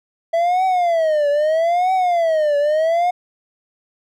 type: tone with vibrato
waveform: triangle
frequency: 659.3 Hz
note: E5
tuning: in tune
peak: -12 dBFS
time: 0.33-3.11 s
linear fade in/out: 10 ms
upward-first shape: triangle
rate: 0.78 Hz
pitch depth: 250 cents each way
effects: none